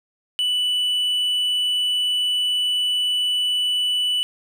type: tone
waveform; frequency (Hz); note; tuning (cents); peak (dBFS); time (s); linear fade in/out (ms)
triangle; 2971; F#7; +6; -17; 0.39-4.23; 0
effects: none